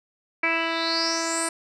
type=tone with low-pass filter sweep; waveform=10% pulse; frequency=329.6 Hz; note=E4; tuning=in tune; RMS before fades=-25 dBFS; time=0.43-1.49 s; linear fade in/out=5 ms; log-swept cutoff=2300 to 9200 Hz; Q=8.8; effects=none